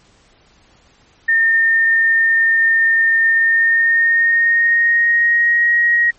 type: tone with pitch glide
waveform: sine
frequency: 1818 to 1888.6 Hz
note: A#6 to A#6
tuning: -44 to +22 cents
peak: -10 dBFS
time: 1.28-6.11 s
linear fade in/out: 10 ms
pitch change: +66 cents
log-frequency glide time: 3.29-5.71 s
effects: pink hiss -52 dBFS RMS until 6.18 s + MP3 32 kbps